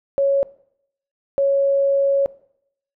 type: tone pair in turn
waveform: sine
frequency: 554 / 554 Hz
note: C#5 / C#5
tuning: -1 / -1 cents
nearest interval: unison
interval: 0 cents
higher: neither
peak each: -14 dBFS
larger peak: neither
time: 0.18-0.43 / 1.38-2.26 s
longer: second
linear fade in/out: 0 ms
effects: noise-tail reverb RT60 0.7 s tail -20 dB re dry